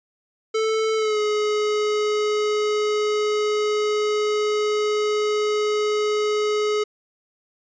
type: tone with pitch glide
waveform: square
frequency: 440 to 422.1 Hz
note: A4 to G#4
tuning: 0 to +28 cents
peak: -20 dBFS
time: 0.54-6.84 s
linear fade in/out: 10 ms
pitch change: -72 cents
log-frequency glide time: 0.96-1.19 s
effects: resampled to 16000 Hz